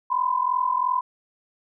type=tone pair together; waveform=sine; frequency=987.8 / 1030.7 Hz; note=B5 / C6; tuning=0 / -26 cents; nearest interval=minor second; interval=74 cents; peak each=-23 dBFS; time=0.1-1.01 s; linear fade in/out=10 ms; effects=none